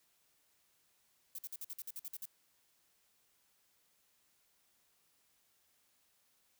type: noise bursts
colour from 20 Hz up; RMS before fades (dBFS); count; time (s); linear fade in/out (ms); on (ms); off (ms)
violet; -44; 11; 1.35-2.255; 2; 35; 52
effects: white hiss -74 dBFS RMS until 6.59 s